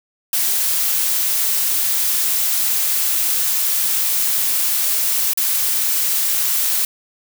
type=noise with dropouts; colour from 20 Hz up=blue; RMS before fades=-18 dBFS; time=0.33-6.85 s; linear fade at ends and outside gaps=2 ms; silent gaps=5.335-5.374 s; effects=none